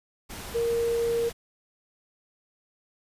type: tone in noise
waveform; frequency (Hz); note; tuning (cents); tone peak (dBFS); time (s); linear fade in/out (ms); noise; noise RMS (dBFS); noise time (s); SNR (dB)
sine; 466.2; A#4; 0; -23; 0.54-1.3; 20; pink; -39; 0.29-1.33; +13
effects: resampled to 32000 Hz